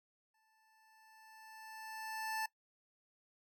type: tone with exponential growth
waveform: 25% pulse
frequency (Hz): 880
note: A5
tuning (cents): 0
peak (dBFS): -32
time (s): 0.34-2.46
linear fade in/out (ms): 5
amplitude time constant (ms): 460
effects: noise-tail reverb RT60 0.1 s tail -19 dB re dry